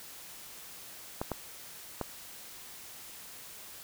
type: clicks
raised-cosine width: 1 ms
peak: -18 dBFS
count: 3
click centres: 1.215 / 1.317 / 2.013 s
effects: white hiss -48 dBFS RMS until 3.83 s